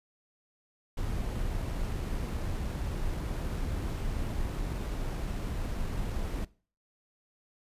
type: noise with sample-and-hold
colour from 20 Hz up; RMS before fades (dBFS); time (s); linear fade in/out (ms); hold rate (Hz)
brown; -33; 0.97-6.45; 5; 11025
effects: noise-tail reverb RT60 0.4 s tail -21 dB re dry + resampled to 32000 Hz